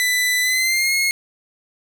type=tone with pitch glide; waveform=sawtooth; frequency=1994 to 2162 Hz; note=B6 to C#7; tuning=+16 to -44 cents; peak=-13 dBFS; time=0-1.11 s; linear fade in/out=0 ms; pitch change=+140 cents; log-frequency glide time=0.42-0.94 s; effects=none